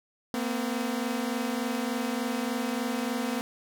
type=tone pair together; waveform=sawtooth; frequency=230.8 / 254.2 Hz; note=A#3 / C4; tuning=-17 / -50 cents; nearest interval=major second; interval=167 cents; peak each=-27 dBFS; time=0.34-3.41 s; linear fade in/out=0 ms; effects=none